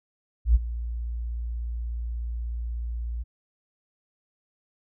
sine tone with ADSR envelope, 58.27 Hz, A#1, in tune, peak -12 dBFS, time 0.45-3.24 s, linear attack 100 ms, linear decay 26 ms, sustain -16 dB, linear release 23 ms, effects none

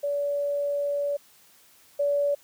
sine tone pair in turn, 573 / 573 Hz, D5 / D5, -43 / -43 cents, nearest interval unison, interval 0 cents, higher neither, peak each -24 / -21 dBFS, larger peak second, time 0.03-1.17 / 1.99-2.35 s, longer first, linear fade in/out 10 ms, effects white hiss -57 dBFS RMS until 2.43 s + high-pass 60 Hz 12 dB/octave

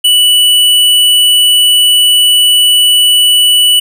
square tone, 2960 Hz, F#7, in tune, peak -5 dBFS, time 0.04-3.8 s, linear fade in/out 10 ms, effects none

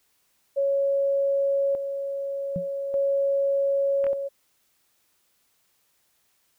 sine tone with tremolo, 554.4 Hz, C#5, in tune, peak -20 dBFS, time 0.56-4.29 s, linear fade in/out 20 ms, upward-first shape square, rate 0.42 Hz, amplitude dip 55%
sine tone with exponential decay, 174.61 Hz, F3, in tune, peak -23 dBFS, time 2.56-2.69 s, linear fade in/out 0 ms, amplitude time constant 27 ms
clicks, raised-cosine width 0.5 ms, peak -23 dBFS, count 2, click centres 4.042 / 4.067 s
effects white hiss -68 dBFS RMS until 6.58 s

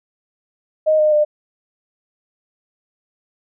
sine tone with pitch steps, 622.3 / 611.3 / 600.4 Hz, D#5 / D#5 / D5, 0 / -31 / +38 cents, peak -11 dBFS, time 0.86-1.25 s, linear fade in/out 20 ms, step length 130 ms, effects none

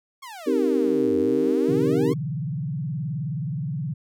sawtooth exponential two-way sweep, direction down then up, 1126 to 87.31 to 1126 Hz, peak -33 dBFS, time 0.22-2.14 s, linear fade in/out 10 ms, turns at 1.18 s
sine chord, C minor seventh, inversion none, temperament equal, 261.6 / 311.1 / 392 / 466.2 Hz, C4 / Eb4 / G4 / Bb4, 0 / 0 / 0 / 0 cents, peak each -24 dBFS, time 0.46-2.14 s, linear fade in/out 20 ms
sine tone with vibrato, 146.83 Hz, D3, in tune, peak -25 dBFS, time 1.68-3.94 s, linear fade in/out 10 ms, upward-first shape sine, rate 19 Hz, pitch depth 280 cents each way
effects none

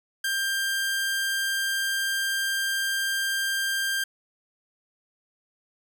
sawtooth tone, 1589 Hz, G6, 23 cents sharp, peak -21 dBFS, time 0.24-4.04 s, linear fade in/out 5 ms, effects none

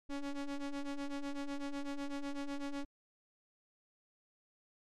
square ring-modulated tone, 140 Hz, C#3, 18 cents sharp, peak -35 dBFS, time 0.09-2.85 s, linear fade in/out 10 ms, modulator 144 Hz, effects low-pass 7000 Hz 12 dB/octave + MP3 96 kbps

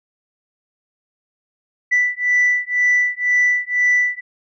sine beating tone pair, 1975.5 / 1977.5 Hz, B6 / B6, 0 / +2 cents, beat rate 2 Hz, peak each -16 dBFS, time 1.91-4.21 s, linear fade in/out 20 ms, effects tanh soft clip ceiling -9 dBFS

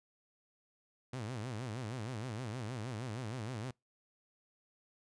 sawtooth tone with vibrato, 117.1 Hz, A#2, 8 cents sharp, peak -35 dBFS, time 1.13-3.71 s, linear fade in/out 5 ms, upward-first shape sine, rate 6.4 Hz, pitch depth 210 cents each way, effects noise-tail reverb RT60 0.2 s tail -26 dB re dry + resampled to 22050 Hz

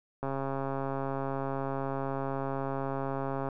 click train, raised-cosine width 1 ms, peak -20 dBFS, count 444, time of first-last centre 0.23-3.487 s, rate 136 Hz, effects none

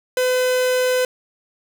45% pulse tone, 506 Hz, B4, 42 cents sharp, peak -16 dBFS, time 0.17-1.05 s, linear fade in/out 2 ms, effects none

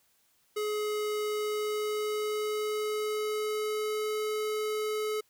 square tone with pitch glide, 422.3 to 428.2 Hz, G#4 to A4, +29 to -47 cents, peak -30 dBFS, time 0.56-5.21 s, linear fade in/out 10 ms, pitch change +24 cents, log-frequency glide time 1.22-4.18 s, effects white hiss -69 dBFS RMS until 5.29 s

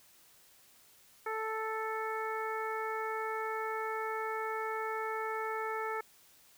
harmonic tone, 440 Hz, A4, in tune, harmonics 1 / 2 / 3 / 4 / 5, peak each -38 / -39 / -39 / -43 / -45 dBFS, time 1.26-6.01 s, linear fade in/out 5 ms, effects white hiss -62 dBFS RMS until 6.57 s

